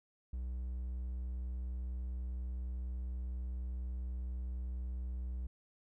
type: tone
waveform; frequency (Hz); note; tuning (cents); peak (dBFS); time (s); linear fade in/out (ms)
triangle; 62.1; B1; +10; -35; 0.33-5.47; 5
effects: none